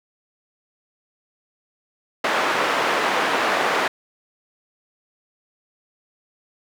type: band-pass noise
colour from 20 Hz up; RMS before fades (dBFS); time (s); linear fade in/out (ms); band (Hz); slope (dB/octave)
white; -21; 2.24-3.88; 5; 350 to 1600; 12
effects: none